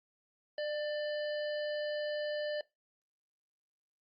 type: harmonic tone with a mistuned harmonic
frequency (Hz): 598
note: D5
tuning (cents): +31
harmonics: 1 / 3 / 5 / 7 / 8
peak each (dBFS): -34 / -44 / -48 / -51 / -52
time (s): 0.58-2.61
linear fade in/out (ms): 2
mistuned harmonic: 3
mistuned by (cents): -21
effects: noise-tail reverb RT60 0.2 s tail -20 dB re dry + Opus 48 kbps